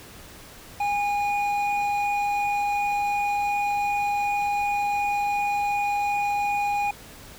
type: tone pair together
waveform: triangle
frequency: 817.9 / 2451 Hz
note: G#5 / D#7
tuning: -27 / -27 cents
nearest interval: octave + perfect fifth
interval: 1900 cents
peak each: -20 / -28 dBFS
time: 0.8-6.91 s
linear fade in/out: 5 ms
effects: tanh soft clip ceiling -15 dBFS + pink hiss -45 dBFS RMS until 7.38 s